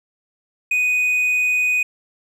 triangle tone, 2489 Hz, D#7, in tune, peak -14 dBFS, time 0.71-1.83 s, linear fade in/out 5 ms, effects none

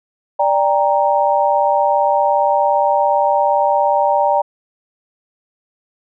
sine chord, G minor, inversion second, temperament equal with one note detuned, 587.3 / 794.9 / 932.3 Hz, D5 / G5 / Bb5, 0 / +24 / 0 cents, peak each -16 dBFS, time 0.39-4.42 s, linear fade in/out 10 ms, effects none

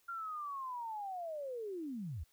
sine linear sweep, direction down, 1396.9 to 61.74 Hz, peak -39 dBFS, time 0.08-2.24 s, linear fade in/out 10 ms, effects white hiss -72 dBFS RMS until 2.32 s

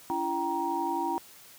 sine tone cluster, 286.8 / 338.5 / 778 / 941 Hz, D4 / E4 / G5 / A#5, -41 / +46 / -13 / +16 cents, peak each -37 / -33 / -34 / -30 dBFS, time 0.1-1.18 s, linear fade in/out 0 ms, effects white hiss -52 dBFS RMS until 1.58 s + high-pass 60 Hz 12 dB/octave

